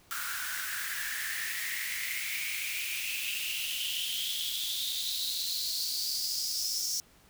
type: noise with high-pass filter sweep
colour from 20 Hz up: white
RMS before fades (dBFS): -34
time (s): 0.11-7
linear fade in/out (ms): 0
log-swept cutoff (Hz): 1400 to 5600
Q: 7.4
effects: pink hiss -61 dBFS RMS until 7.29 s